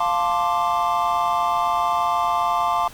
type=chord; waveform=triangle; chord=D minor seventh; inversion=first; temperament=equal; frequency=698.5 / 880 / 1046.5 / 1174.7 Hz; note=F5 / A5 / C6 / D6; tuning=0 / 0 / 0 / 0 cents; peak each=-22 dBFS; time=0-2.88 s; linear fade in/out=5 ms; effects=pink hiss -43 dBFS RMS until 2.93 s